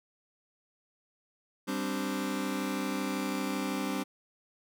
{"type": "chord", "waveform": "sawtooth", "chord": "G suspended fourth", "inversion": "none", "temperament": "just", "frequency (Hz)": [196, 261.3, 294], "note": ["G3", "C4", "D4"], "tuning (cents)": [0, -2, 2], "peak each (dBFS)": -31, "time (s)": [1.67, 4.04], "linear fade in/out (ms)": 20, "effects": []}